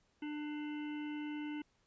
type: harmonic tone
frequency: 298.4 Hz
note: D4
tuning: 28 cents sharp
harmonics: 1 / 3 / 5 / 7 / 9 / 10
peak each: -39 / -53 / -55 / -54 / -57 / -58 dBFS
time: 0.22-1.62 s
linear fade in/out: 5 ms
effects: pink hiss -75 dBFS RMS until 1.86 s + resampled to 16000 Hz